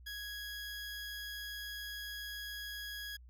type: tone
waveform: 20% pulse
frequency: 1661.2 Hz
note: G#6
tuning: in tune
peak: -37 dBFS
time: 0.06-3.17 s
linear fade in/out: 10 ms
effects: added 61 Hz sine -53 dBFS peak until 3.29 s